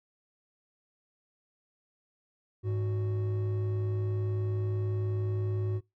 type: tone pair together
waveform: triangle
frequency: 103.83 / 370 Hz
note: G#2 / F#4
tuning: 0 / 0 cents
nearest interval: octave + minor seventh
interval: 2200 cents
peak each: -25 / -33 dBFS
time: 2.63-5.81 s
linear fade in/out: 50 ms
effects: noise-tail reverb RT60 0.2 s tail -24 dB re dry + tanh soft clip ceiling -24 dBFS